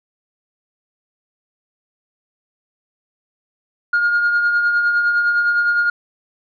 sine tone with tremolo, 1422 Hz, F6, 31 cents sharp, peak -10 dBFS, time 3.93-5.9 s, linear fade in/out 5 ms, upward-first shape triangle, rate 9.8 Hz, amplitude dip 50%, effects tanh soft clip ceiling -10 dBFS

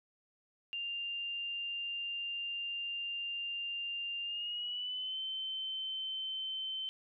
sine tone with pitch glide, 2794 to 3082 Hz, F7 to G7, 0 to -30 cents, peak -36 dBFS, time 0.73-6.89 s, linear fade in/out 0 ms, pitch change +170 cents, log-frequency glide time 4.23-5.19 s, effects none

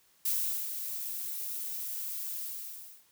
violet noise with ADSR envelope, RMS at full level -29 dBFS, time 0.25-3.05 s, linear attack 7 ms, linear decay 420 ms, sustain -8 dB, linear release 690 ms, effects white hiss -66 dBFS RMS until 3.11 s

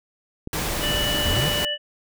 clicks, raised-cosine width 3 ms, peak -18 dBFS, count 9, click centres 0.474 / 0.593 / 0.796 / 0.908 / 0.951 / 1.007 / 1.147 / 1.207 / 1.31 s
pink noise, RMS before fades -26 dBFS, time 0.53-1.65 s, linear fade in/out 2 ms
harmonic tone, 590 Hz, D5, 8 cents sharp, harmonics 1 / 3 / 5, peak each -31 / -32 / -24 dBFS, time 0.8-1.78 s, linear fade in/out 50 ms
square exponential sweep, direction up, 69.3 to 172.2 Hz, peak -24 dBFS, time 1.25-1.49 s, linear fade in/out 5 ms
effects none

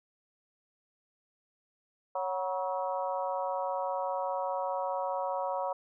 harmonic tone with a mistuned harmonic, 185 Hz, F#3, in tune, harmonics 3 / 4 / 5 / 6 / 7, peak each -34 / -36 / -35 / -41 / -44 dBFS, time 2.15-5.73 s, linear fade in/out 5 ms, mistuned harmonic 5, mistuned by +55 cents, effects none

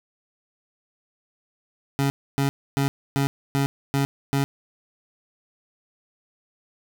25% pulse tone bursts, 138.59 Hz, C#3, in tune, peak -16 dBFS, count 7, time 1.99-4.44 s, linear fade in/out 0 ms, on 110 ms, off 280 ms, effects none

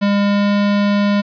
square tone with pitch glide, 202.2 to 203.5 Hz, G#3 to G#3, -46 to -35 cents, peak -13 dBFS, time 0.01-1.22 s, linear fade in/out 20 ms, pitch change +11 cents, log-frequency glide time 0.2-0.53 s, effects resampled to 11025 Hz + 9-bit

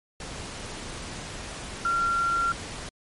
sine tone in noise, 1375 Hz, F6, 27 cents flat, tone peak -22 dBFS, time 1.85-2.52 s, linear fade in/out 2 ms, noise pink, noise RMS -37 dBFS, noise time 0.2-2.89 s, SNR +12 dB, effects low-pass 10000 Hz 12 dB/octave + MP3 48 kbps

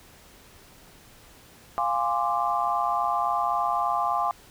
sine chord, D half-diminished seventh, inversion first, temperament equal with one note detuned, 698.5 / 822 / 1046.5 / 1174.7 Hz, F5 / Ab5 / C6 / D6, 0 / -18 / 0 / 0 cents, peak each -28 dBFS, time 1.78-4.31 s, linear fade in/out 0 ms, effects pink hiss -52 dBFS RMS until 4.5 s

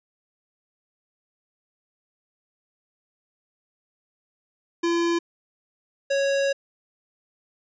square tone pair in turn, 340 / 553.4 Hz, F4 / C#5, -46 / -3 cents, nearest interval minor sixth, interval 843 cents, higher second, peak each -21 dBFS, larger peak neither, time 4.83-5.19 / 6.1-6.53 s, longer second, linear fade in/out 10 ms, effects resampled to 16000 Hz

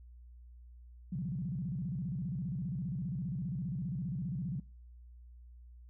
sine tone with vibrato, 155.56 Hz, D#3, in tune, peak -34 dBFS, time 1.12-4.6 s, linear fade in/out 5 ms, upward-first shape square, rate 15 Hz, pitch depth 270 cents each way, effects noise-tail reverb RT60 0.4 s tail -24 dB re dry + added 60 Hz sine -51 dBFS peak until 5.89 s

